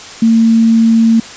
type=tone; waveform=sine; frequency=226.8 Hz; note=A#3; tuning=47 cents flat; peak=-5 dBFS; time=0.22-1.2 s; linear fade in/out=5 ms; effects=white hiss -30 dBFS RMS until 1.36 s + resampled to 16000 Hz